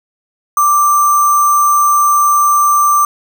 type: tone with sample-and-hold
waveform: sine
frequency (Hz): 1174.7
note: D6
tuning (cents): 0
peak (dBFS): -7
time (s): 0.57-3.05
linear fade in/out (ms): 2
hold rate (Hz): 7350
effects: none